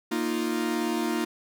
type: chord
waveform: 45% pulse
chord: Bb suspended fourth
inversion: none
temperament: equal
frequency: 233.1 / 311.1 / 349.2 Hz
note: Bb3 / Eb4 / F4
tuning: 0 / 0 / 0 cents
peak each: -30 dBFS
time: 0.11-1.25 s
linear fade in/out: 10 ms
effects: none